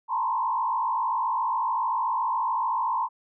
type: tone with frequency modulation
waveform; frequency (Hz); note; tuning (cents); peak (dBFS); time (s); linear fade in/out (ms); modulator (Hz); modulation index
sine; 973; B5; -26; -23; 0.08-3.09; 50; 53.7; 1.6
effects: none